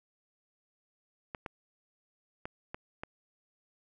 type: clicks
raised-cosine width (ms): 0.5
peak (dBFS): -23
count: 5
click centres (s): 1.348 / 1.462 / 2.455 / 2.745 / 3.035
effects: none